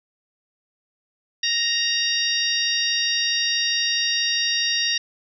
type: harmonic tone with a mistuned harmonic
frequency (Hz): 932.3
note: A#5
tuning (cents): 0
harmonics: 2 / 3 / 4 / 5 / 6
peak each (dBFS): -27 / -26 / -25 / -28 / -25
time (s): 1.43-4.98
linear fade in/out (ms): 5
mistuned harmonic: 5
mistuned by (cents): +19
effects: none